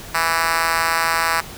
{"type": "tone with high-pass filter", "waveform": "5% pulse", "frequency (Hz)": 164.81, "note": "E3", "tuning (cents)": 0, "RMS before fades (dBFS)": -19, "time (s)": [0.14, 1.41], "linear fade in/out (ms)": 10, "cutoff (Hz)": 1000, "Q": 1.2, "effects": ["pink hiss -36 dBFS RMS until 1.57 s"]}